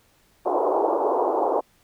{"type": "band-pass noise", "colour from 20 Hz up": "pink", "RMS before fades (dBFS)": -22, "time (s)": [0.45, 1.61], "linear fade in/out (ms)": 20, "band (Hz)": [340, 1000], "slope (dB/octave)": 48, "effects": ["pink hiss -61 dBFS RMS until 1.83 s"]}